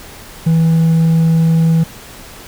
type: tone with hard clipping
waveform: sine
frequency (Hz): 163.4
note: E3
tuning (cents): -15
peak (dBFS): -9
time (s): 0.46-1.84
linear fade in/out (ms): 10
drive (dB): 2
effects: pink hiss -35 dBFS RMS until 2.47 s